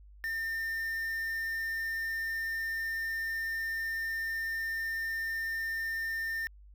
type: tone with quantisation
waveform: triangle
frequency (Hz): 1806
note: A6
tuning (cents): +45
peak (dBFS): -30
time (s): 0.24-6.47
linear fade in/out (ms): 0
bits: 8
effects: added 50 Hz sine -51 dBFS peak until 6.74 s